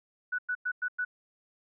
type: tone bursts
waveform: sine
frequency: 1480 Hz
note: F#6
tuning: in tune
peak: -28 dBFS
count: 5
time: 0.32-1.05 s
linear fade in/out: 10 ms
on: 66 ms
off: 100 ms
effects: none